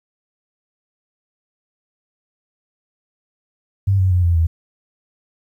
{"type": "tone with pitch steps", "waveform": "sine", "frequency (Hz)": [98, 93.74, 89.66, 85.76, 82.03], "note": ["G2", "F#2", "F2", "F2", "E2"], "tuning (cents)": [0, 23, 46, -31, -8], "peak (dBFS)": -12, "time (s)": [3.87, 4.47], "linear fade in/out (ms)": 10, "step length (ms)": 120, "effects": ["9-bit"]}